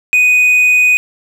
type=tone; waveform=triangle; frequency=2489 Hz; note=D#7; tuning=in tune; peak=-5 dBFS; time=0.13-0.97 s; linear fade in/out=0 ms; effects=none